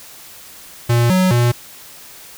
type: tone with pitch steps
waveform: square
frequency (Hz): 118.9 / 185.2 / 120.3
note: A#2 / F#3 / B2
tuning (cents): +35 / +2 / -45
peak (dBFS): -12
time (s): 0.89-1.52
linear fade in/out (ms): 10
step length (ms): 210
effects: white hiss -39 dBFS RMS until 2.37 s